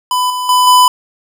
square tone with level steps, 1000 Hz, B5, 21 cents sharp, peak -12 / -17 / -8 / -5 dBFS, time 0.11-0.88 s, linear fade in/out 2 ms, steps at 0.3 / 0.49 / 0.67 s, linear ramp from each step 2 ms, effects none

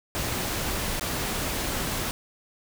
pink noise with dropouts, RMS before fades -29 dBFS, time 0.15-2.11 s, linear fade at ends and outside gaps 0 ms, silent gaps 0.996-1.01 s, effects none

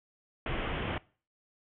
pink low-pass noise, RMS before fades -34 dBFS, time 0.46-0.98 s, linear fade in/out 2 ms, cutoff 3300 Hz, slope 96 dB/octave, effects noise-tail reverb RT60 0.4 s tail -22 dB re dry

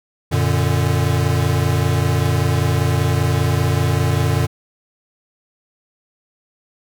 square chord, Gb augmented, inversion none, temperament equal with one note detuned, 91.44 / 116.54 / 146.83 Hz, Gb2 / Bb2 / D3, -20 / 0 / 0 cents, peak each -20 dBFS, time 0.31-4.47 s, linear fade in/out 20 ms, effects none

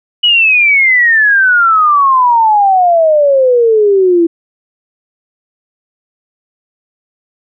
sine exponential sweep, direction down, 2960 to 330 Hz, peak -5 dBFS, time 0.23-4.27 s, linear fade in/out 10 ms, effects none

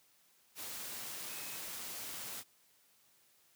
sine tone in noise, 2549 Hz, D#7, 41 cents sharp, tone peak -54 dBFS, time 1.27-1.61 s, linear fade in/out 50 ms, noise white, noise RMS -44 dBFS, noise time 0.55-2.44 s, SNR -13 dB, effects white hiss -69 dBFS RMS until 3.55 s + high-pass 80 Hz 12 dB/octave

